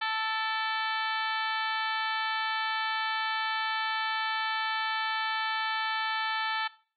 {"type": "harmonic tone with a mistuned harmonic", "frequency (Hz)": 440, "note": "A4", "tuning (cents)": 0, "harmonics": [2, 3, 4, 5, 6, 7, 8, 9, 10], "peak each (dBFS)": [-33, -35, -33, -39, -44, -39, -40, -43, -45], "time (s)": [0.01, 6.68], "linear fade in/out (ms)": 10, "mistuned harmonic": 5, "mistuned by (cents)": 65, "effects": ["noise-tail reverb RT60 0.4 s tail -19 dB re dry"]}